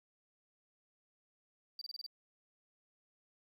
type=tone bursts; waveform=sine; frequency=4676 Hz; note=D8; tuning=8 cents flat; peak=-40 dBFS; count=6; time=1.79-2.064 s; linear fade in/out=2 ms; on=24 ms; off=26 ms; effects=tanh soft clip ceiling -39 dBFS + 12-bit